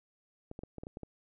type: clicks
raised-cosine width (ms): 2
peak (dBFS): -29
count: 8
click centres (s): 0.514 / 0.591 / 0.635 / 0.783 / 0.835 / 0.869 / 0.971 / 1.033
effects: none